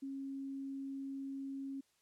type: tone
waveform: sine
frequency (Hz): 272.4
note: C#4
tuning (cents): -30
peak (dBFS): -40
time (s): 0.02-1.81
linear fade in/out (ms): 10
effects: white hiss -75 dBFS RMS until 2.01 s + low-pass 10000 Hz 12 dB/octave